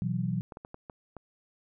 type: chord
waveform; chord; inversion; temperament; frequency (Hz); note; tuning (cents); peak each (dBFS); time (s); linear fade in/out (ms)
sine; B suspended fourth; none; equal with one note detuned; 123.47 / 164.81 / 186.93; B2 / E3 / F#3; 0 / 0 / +18; -32; 0.02-0.41; 0
type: clicks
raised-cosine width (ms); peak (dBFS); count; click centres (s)
1; -28; 6; 0.522 / 0.571 / 0.649 / 0.744 / 0.898 / 1.167
effects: none